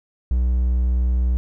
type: tone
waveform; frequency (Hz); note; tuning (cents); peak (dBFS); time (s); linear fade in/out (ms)
triangle; 61.7; B1; -1; -14; 0.31-1.37; 0
effects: none